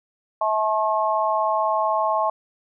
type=harmonic tone; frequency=215.9 Hz; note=A3; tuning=33 cents flat; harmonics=3 / 4 / 5; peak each=-23 / -23 / -23 dBFS; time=0.41-2.3 s; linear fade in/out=5 ms; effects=none